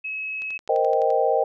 sine tone, 2571 Hz, E7, 44 cents flat, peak -27 dBFS, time 0.04-0.58 s, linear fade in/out 10 ms
click train, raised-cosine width 0.2 ms, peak -26 dBFS, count 9, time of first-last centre 0.42-1.104 s, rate 11.7 Hz
sine chord, C minor seventh, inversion third, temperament equal, 466.2 / 523.3 / 622.3 / 784 Hz, Bb4 / C5 / Eb5 / G5, 0 / 0 / 0 / 0 cents, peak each -23 dBFS, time 0.69-1.44 s, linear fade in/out 5 ms
effects none

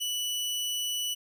sawtooth tone, 2960 Hz, F#7, in tune, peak -26 dBFS, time 0-1.15 s, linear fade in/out 20 ms, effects none

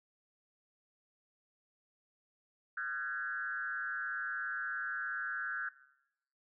sine tone with frequency modulation, 1518 Hz, F#6, 44 cents sharp, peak -35 dBFS, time 2.77-5.69 s, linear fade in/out 5 ms, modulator 137 Hz, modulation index 1.2, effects noise-tail reverb RT60 0.8 s tail -18 dB re dry

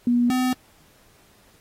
sine / square tone pair in turn, 241.5 / 254.2 Hz, B3 / C4, -39 / -50 cents, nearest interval minor second, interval 89 cents, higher second, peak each -16 / -20 dBFS, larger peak first, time 0.07-0.3 / 0.3-0.53 s, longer neither, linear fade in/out 2 ms, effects pink hiss -57 dBFS RMS until 1.6 s + AAC 48 kbps

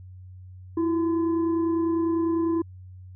sine tone with frequency modulation, 330 Hz, E4, 2 cents sharp, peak -21 dBFS, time 0.77-2.62 s, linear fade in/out 5 ms, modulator 690 Hz, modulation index 0.38, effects added 92 Hz sine -41 dBFS peak until 3.15 s

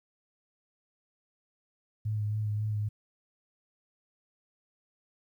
sine tone with vibrato, 106.2 Hz, G#2, 39 cents sharp, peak -28 dBFS, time 2.05-2.89 s, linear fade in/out 10 ms, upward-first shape sine, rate 3.7 Hz, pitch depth 25 cents each way, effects 11-bit

